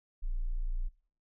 sine tone, 29.14 Hz, A#0, in tune, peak -30 dBFS, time 0.22-0.89 s, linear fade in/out 20 ms, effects noise-tail reverb RT60 0.5 s tail -20 dB re dry

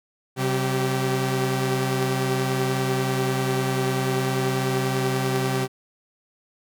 sawtooth tone cluster, 132.3 / 191.7 / 386.7 Hz, C3 / G3 / G4, +20 / -38 / -24 cents, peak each -20 / -27 / -22 dBFS, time 0.36-5.68 s, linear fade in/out 50 ms, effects none

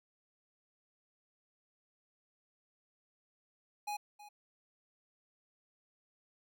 square tone with echo, 830.6 Hz, G#5, in tune, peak -37 dBFS, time 3.87-3.97 s, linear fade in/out 10 ms, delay 320 ms, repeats 1, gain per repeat -15 dB, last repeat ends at 4.29 s, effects none

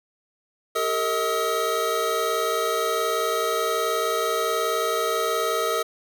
square tone cluster, 397.1 / 455.8 / 633 / 1276 Hz, G4 / A#4 / D#5 / D#6, +22 / -39 / +30 / +43 cents, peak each -32 / -27 / -29 / -27 dBFS, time 0.75-5.83 s, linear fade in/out 10 ms, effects none

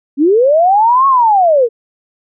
sine linear two-way sweep, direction up then down, 261.6 to 1108.7 to 438.7 Hz, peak -6 dBFS, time 0.17-1.69 s, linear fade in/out 50 ms, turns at 1.07 s, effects none

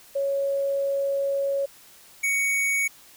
sine / square tone pair in turn, 554.4 / 2234 Hz, C#5 / C#7, 0 / +13 cents, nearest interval 2 octaves, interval 2413 cents, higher second, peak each -22 dBFS, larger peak neither, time 0.15-1.66 / 2.23-2.88 s, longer first, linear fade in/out 10 ms, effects white hiss -51 dBFS RMS until 3.16 s

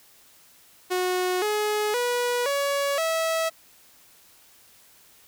sawtooth tone with pitch steps, 365 / 421.7 / 487.2 / 562.9 / 650.4 Hz, F#4 / G#4 / B4 / C#5 / E5, -24 / +26 / -24 / +26 / -23 cents, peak -19 dBFS, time 0.9-3.5 s, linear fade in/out 20 ms, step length 520 ms, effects white hiss -55 dBFS RMS until 5.27 s

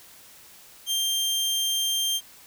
sawtooth tone, 3175 Hz, G7, 21 cents sharp, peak -20 dBFS, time 0.86-2.21 s, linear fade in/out 50 ms, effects white hiss -50 dBFS RMS until 2.46 s

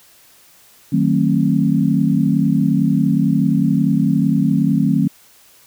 sine chord, D# diminished seventh, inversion none, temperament just, 155.56 / 186.68 / 224 / 268.8 Hz, D#3 / F#3 / A3 / C4, 0 / +16 / +31 / +47 cents, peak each -18 dBFS, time 0.92-5.08 s, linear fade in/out 10 ms, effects white hiss -49 dBFS RMS until 5.66 s

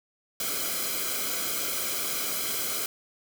white noise with comb filter, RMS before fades -30 dBFS, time 0.4-2.86 s, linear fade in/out 2 ms, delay 1.1 ms, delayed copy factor -0.8, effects none

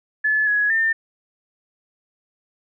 sine tone with pitch steps, 1724 / 1677 / 1802 Hz, A6 / G#6 / A6, -36 / +16 / +41 cents, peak -16 dBFS, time 0.24-0.93 s, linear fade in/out 10 ms, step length 230 ms, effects none

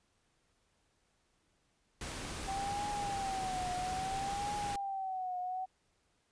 pink noise, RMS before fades -42 dBFS, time 2.01-4.76 s, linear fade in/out 2 ms
sine tone with vibrato, 774 Hz, G5, 22 cents flat, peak -35 dBFS, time 2.47-5.66 s, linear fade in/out 20 ms, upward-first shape triangle, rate 0.6 Hz, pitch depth 120 cents each way
effects pink hiss -75 dBFS RMS until 6.31 s + resampled to 22050 Hz

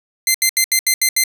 10% pulse tone bursts, 2074 Hz, C7, 16 cents flat, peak -3 dBFS, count 7, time 0.27-1.238 s, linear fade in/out 2 ms, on 74 ms, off 75 ms, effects none

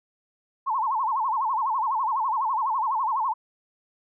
sine tone with vibrato, 972 Hz, B5, 28 cents flat, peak -22 dBFS, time 0.66-3.34 s, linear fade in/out 20 ms, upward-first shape sine, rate 12 Hz, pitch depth 220 cents each way, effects none

